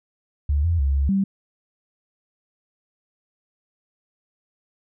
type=tone with pitch steps; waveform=sine; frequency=72.3 / 84.7 / 68.9 / 69.3 / 195 Hz; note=D2 / E2 / C#2 / C#2 / G3; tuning=-27 / +48 / -10 / 0 / -9 cents; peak=-17 dBFS; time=0.49-1.24 s; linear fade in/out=5 ms; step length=150 ms; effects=none